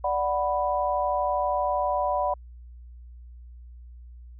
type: chord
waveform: sine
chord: B minor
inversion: first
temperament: equal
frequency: 587.3 / 740 / 987.8 Hz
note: D5 / F#5 / B5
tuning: 0 / 0 / 0 cents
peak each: -27 dBFS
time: 0.04-2.34 s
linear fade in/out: 5 ms
effects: added 60 Hz sine -42 dBFS peak until 4.39 s